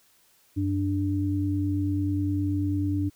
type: tone pair together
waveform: sine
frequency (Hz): 94.78 / 293.7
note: F#2 / D4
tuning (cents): +42 / 0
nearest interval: octave + minor sixth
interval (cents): 1958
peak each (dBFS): -26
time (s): 0.56-3.1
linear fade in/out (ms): 20
effects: white hiss -62 dBFS RMS until 3.15 s